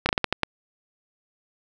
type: slowing click train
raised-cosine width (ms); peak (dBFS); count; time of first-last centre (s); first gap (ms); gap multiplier
0.3; -4; 7; 0.06-0.433; 30; 1.29
effects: none